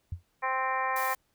sine tone with exponential decay, 87.4 Hz, F2, 2 cents sharp, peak -28 dBFS, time 0.12-0.23 s, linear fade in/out 5 ms, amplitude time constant 22 ms
harmonic tone, 261.6 Hz, C4, in tune, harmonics 2 / 3 / 4 / 5 / 6 / 7 / 8 / 9, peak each -38 / -33 / -30 / -39 / -44 / -34 / -44 / -40 dBFS, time 0.42-1.15 s, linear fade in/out 20 ms
blue noise, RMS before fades -39 dBFS, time 0.96-1.15 s, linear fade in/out 2 ms
effects pink hiss -73 dBFS RMS until 1.34 s

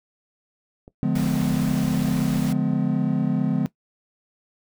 clicks, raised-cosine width 2 ms, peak -29 dBFS, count 3, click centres 0.879 / 1.443 / 2.734 s
triangle chord, D diminished seventh, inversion none, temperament just, 146.83 / 176.2 / 211.4 / 253.7 Hz, D3 / F3 / Ab3 / Cb4, 0 / +16 / +31 / +47 cents, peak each -23 dBFS, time 1.03-3.66 s, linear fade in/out 0 ms
pink noise, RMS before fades -35 dBFS, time 1.15-2.53 s, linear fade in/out 5 ms
effects noise-tail reverb RT60 0.1 s tail -18 dB re dry

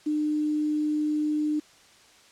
sine tone with quantisation, 302.1 Hz, D4, 49 cents sharp, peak -23 dBFS, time 0.06-1.6 s, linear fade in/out 10 ms, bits 8, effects white hiss -55 dBFS RMS until 2.31 s + low-pass 7000 Hz 12 dB/octave

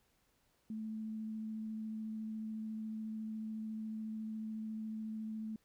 sine tone with vibrato, 218.5 Hz, A3, 12 cents flat, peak -39 dBFS, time 0.7-5.56 s, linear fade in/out 2 ms, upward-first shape triangle, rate 14 Hz, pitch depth 12 cents each way, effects pink hiss -75 dBFS RMS until 5.64 s

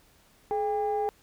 sine tone pair together, 424.8 / 802 Hz, G#4 / G5, +39 / +39 cents, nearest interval major seventh, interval 1100 cents, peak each -27 / -27 dBFS, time 0.51-1.09 s, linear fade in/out 0 ms, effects tanh soft clip ceiling -20 dBFS + pink hiss -61 dBFS RMS until 1.22 s

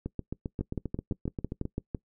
two click trains, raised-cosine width 3 ms, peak -18 / -20 dBFS, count 9 / 13, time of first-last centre 0.61-1.948 / 0.06-1.654 s, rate 5.98 / 7.53 Hz, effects noise-tail reverb RT60 0.1 s tail -22 dB re dry

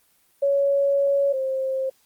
sine tone pair in turn, 559 / 529.6 Hz, C#5 / C5, +14 / +21 cents, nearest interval minor second, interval 93 cents, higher first, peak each -17 / -22 dBFS, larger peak first, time 0.42-1.33 / 1.33-1.9 s, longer first, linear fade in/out 10 ms, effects white hiss -62 dBFS RMS until 2.05 s + Opus 24 kbps

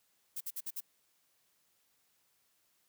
violet noise bursts, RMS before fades -39 dBFS, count 5, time 0.36-0.807 s, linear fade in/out 10 ms, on 47 ms, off 53 ms, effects white hiss -74 dBFS RMS until 2.88 s + high-pass 60 Hz 12 dB/octave

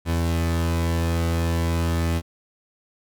35% pulse tone pair together, 83.43 / 250 Hz, E2 / B3, +21 / +21 cents, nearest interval octave + perfect fifth, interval 1900 cents, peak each -19 / -28 dBFS, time 0.05-2.22 s, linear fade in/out 50 ms, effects none

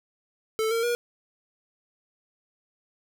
square tone with pitch steps, 440 / 458.7 / 478.2 Hz, A4 / A#4 / A#4, 0 / -28 / +44 cents, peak -24 dBFS, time 0.59-0.95 s, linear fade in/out 0 ms, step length 120 ms, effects none

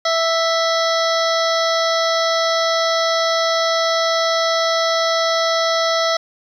harmonic tone with a mistuned harmonic, 659.3 Hz, E5, in tune, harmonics 1 / 2 / 3 / 5 / 6 / 7 / 8 / 9, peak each -18 / -21 / -25 / -28 / -26 / -30 / -26 / -32 dBFS, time 0.05-6.17 s, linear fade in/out 5 ms, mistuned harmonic 7, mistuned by -86 cents, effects 8-bit

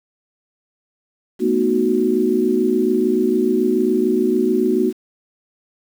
sine chord, B dominant seventh, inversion third, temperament equal, 220 / 246.9 / 311.1 / 370 Hz, A3 / B3 / D#4 / F#4, 0 / 0 / 0 / 0 cents, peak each -22 / -20 / -22 / -17 dBFS, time 1.39-4.93 s, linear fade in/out 50 ms, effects 7-bit

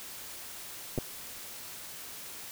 clicks, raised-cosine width 2 ms, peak -18 dBFS, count 2, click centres 0.978 / 0.986 s, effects white hiss -44 dBFS RMS until 2.51 s

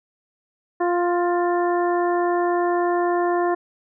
harmonic tone with a mistuned harmonic, 350.2 Hz, F4, 5 cents sharp, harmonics 1 / 2 / 3 / 4 / 5, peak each -20 / -23 / -27 / -35 / -33 dBFS, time 0.8-3.55 s, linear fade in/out 10 ms, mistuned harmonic 5, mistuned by +20 cents, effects none

